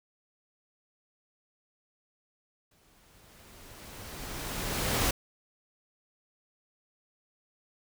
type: noise with exponential growth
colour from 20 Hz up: pink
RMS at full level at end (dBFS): -26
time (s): 2.71-5.11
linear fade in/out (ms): 5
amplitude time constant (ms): 520
effects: none